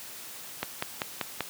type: click train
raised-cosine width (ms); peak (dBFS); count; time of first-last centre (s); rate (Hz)
0.3; -12; 5; 0.63-1.407; 5.15
effects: white hiss -43 dBFS RMS until 1.49 s + high-pass 100 Hz 12 dB/octave